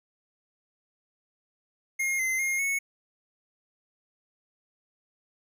square tone with pitch steps, 2138 / 2065 / 2135 / 2204 Hz, C7 / C7 / C7 / C#7, +37 / -23 / +34 / -11 cents, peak -26 dBFS, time 1.99-2.79 s, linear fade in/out 10 ms, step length 200 ms, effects none

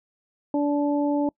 harmonic tone, 289.7 Hz, D4, 24 cents flat, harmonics 1 / 2 / 3, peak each -21 / -27 / -31 dBFS, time 0.54-1.29 s, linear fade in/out 2 ms, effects noise-tail reverb RT60 0.1 s tail -26 dB re dry

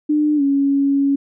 sine tone with pitch glide, 300 to 278.3 Hz, D4 to C#4, +37 to +7 cents, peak -13 dBFS, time 0.09-1.16 s, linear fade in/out 10 ms, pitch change -130 cents, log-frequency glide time 0.36-0.42 s, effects none

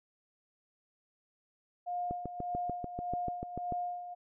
sine tone with tremolo, 710 Hz, F5, 28 cents sharp, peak -32 dBFS, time 1.86-4.15 s, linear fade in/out 20 ms, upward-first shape sine, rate 1.7 Hz, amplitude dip 65%
click train, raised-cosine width 2 ms, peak -24 dBFS, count 12, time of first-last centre 2.11-3.723 s, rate 6.82 Hz
effects none

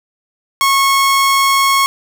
sawtooth tone, 1095 Hz, C#6, 22 cents flat, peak -6 dBFS, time 0.61-1.86 s, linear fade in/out 0 ms, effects none

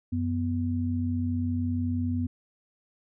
sine tone pair together, 92.5 / 246.9 Hz, F#2 / B3, 0 / 0 cents, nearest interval octave + perfect fourth, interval 1700 cents, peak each -28 dBFS, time 0.12-2.27 s, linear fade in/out 10 ms, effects none

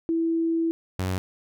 sine / sawtooth tone pair in turn, 329.6 / 92.97 Hz, E4 / F#2, 0 / +9 cents, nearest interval octave + minor seventh, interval 2191 cents, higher first, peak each -21 / -21 dBFS, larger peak neither, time 0.09-0.71 / 0.99-1.18 s, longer first, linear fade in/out 0 ms, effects none

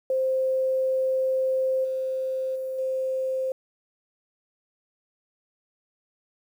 sine tone with level steps, 523.3 Hz, C5, in tune, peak -21 / -25 / -28 / -24 dBFS, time 0.1-3.52 s, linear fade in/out 2 ms, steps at 1.84 / 2.55 / 2.78 s, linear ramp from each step 10 ms, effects 9-bit

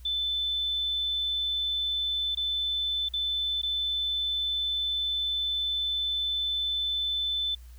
sine tone with dropouts, 3520 Hz, A7, in tune, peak -26 dBFS, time 0.05-7.55 s, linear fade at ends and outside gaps 5 ms, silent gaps 2.35-2.371 / 3.088-3.136 / 3.617-3.631 s, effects added 60 Hz sine -44 dBFS peak until 7.78 s + white hiss -61 dBFS RMS until 7.78 s

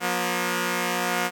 5% pulse tone pair together, 179.2 / 239.2 Hz, F3 / A#3, +45 / +45 cents, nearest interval perfect fourth, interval 500 cents, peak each -15 dBFS, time 0-1.31 s, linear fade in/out 50 ms, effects none

